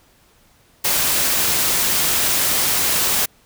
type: noise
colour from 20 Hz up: white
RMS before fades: -18 dBFS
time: 0.84-3.26 s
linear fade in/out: 10 ms
effects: pink hiss -55 dBFS RMS until 3.45 s